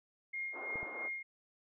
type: tone with tremolo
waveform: sine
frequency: 2133 Hz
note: C7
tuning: 33 cents sharp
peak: -36 dBFS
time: 0.33-1.23 s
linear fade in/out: 10 ms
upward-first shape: sine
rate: 3 Hz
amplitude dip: 60%
type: band-pass noise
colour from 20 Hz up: pink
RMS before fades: -48 dBFS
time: 0.52-1.1 s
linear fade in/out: 50 ms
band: 350 to 1300 Hz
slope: 24 dB/octave
type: clicks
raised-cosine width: 2 ms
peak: -33 dBFS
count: 2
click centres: 0.757 / 0.83 s
effects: none